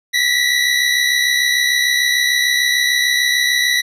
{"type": "tone pair together", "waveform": "25% pulse", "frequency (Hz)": [1925, 1991.7], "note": ["B6", "B6"], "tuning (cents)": [-45, 14], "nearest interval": "minor second", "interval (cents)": 59, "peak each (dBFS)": [-12, -13], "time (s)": [0.13, 3.82], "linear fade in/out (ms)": 20, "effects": ["low-pass 11000 Hz 12 dB/octave"]}